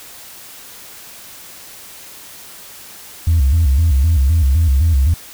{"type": "tone with vibrato", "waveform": "sine", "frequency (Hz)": 74.3, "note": "D2", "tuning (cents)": 21, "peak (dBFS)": -8, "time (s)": [3.27, 5.14], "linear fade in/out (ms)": 5, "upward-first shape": "square", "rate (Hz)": 3.9, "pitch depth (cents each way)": 180, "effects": ["tanh soft clip ceiling -7 dBFS", "white hiss -37 dBFS RMS until 5.33 s"]}